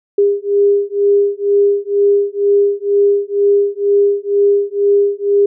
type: beating tone pair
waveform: sine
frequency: 403.1 / 405.2 Hz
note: G4 / G#4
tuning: +48 / -43 cents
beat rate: 2.1 Hz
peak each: -13 dBFS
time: 0.18-5.46 s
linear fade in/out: 5 ms
effects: none